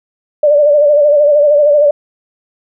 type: tone with vibrato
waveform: sine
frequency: 587.3 Hz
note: D5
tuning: in tune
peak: -5 dBFS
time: 0.43-1.91 s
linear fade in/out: 5 ms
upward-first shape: sine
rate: 13 Hz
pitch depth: 55 cents each way
effects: none